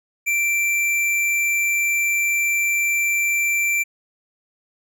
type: tone with tanh clipping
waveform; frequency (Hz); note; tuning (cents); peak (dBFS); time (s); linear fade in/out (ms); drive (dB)
sine; 2349; D7; 0; -19; 0.26-3.84; 20; 17
effects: none